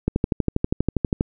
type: click train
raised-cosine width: 3 ms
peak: -6 dBFS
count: 15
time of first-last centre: 0.08-1.209 s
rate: 12.4 Hz
effects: none

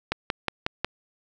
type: click train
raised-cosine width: 0.3 ms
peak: -8 dBFS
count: 5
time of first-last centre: 0.12-0.846 s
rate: 5.51 Hz
effects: none

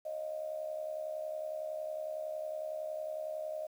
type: tone with amplitude modulation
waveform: sine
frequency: 622.3 Hz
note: D#5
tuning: in tune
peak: -33 dBFS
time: 0.05-3.67 s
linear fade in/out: 10 ms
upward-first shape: sine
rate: 70.9 Hz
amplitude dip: 70%
effects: 10-bit

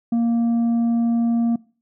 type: tone with tanh clipping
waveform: sine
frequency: 233.1 Hz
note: A#3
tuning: in tune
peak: -17 dBFS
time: 0.12-1.56 s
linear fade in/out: 5 ms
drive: 4 dB
effects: noise-tail reverb RT60 0.4 s tail -23 dB re dry

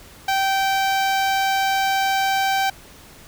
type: tone with notch filter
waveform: sawtooth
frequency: 777 Hz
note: G5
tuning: 16 cents flat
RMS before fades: -20 dBFS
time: 0.28-2.7 s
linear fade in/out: 5 ms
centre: 9700 Hz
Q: 1.2
effects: pink hiss -45 dBFS RMS until 3.27 s

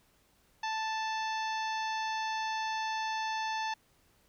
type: harmonic tone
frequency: 880 Hz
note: A5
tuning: in tune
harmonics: 1 / 2 / 3 / 4 / 5 / 6 / 7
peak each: -33 / -39 / -43 / -45 / -47 / -49 / -50 dBFS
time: 0.63-3.74 s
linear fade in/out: 5 ms
effects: pink hiss -68 dBFS RMS until 4.28 s

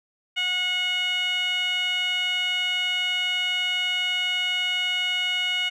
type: tone with band-pass filter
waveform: 15% pulse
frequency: 728 Hz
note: F#5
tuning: 28 cents flat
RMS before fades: -25 dBFS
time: 0.36-5.7 s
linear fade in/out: 20 ms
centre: 2700 Hz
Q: 5
effects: none

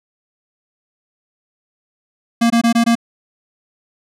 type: tone bursts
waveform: square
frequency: 232.8 Hz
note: A#3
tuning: 2 cents flat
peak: -11 dBFS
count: 5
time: 2.41-2.954 s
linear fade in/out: 10 ms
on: 92 ms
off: 21 ms
effects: low-pass 10000 Hz 12 dB/octave

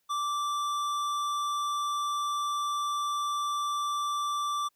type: tone with tanh clipping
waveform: sine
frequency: 1170 Hz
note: D6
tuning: 7 cents flat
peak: -30 dBFS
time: 0.09-4.69 s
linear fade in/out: 20 ms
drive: 15 dB
effects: white hiss -75 dBFS RMS until 4.75 s

